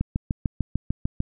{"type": "click train", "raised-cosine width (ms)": 5, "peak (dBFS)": -11, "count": 9, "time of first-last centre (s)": [0.01, 1.204], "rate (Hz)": 6.7, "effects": []}